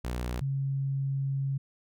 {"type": "tone pair in turn", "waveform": ["sawtooth", "sine"], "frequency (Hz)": [60.9, 136.72], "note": ["B1", "C#3"], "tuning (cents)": [-24, -24], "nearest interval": "octave + major second", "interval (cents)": 1400, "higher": "second", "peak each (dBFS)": -27, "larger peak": "neither", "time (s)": [[0.04, 0.41], [0.41, 1.58]], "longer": "second", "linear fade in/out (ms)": 10, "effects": []}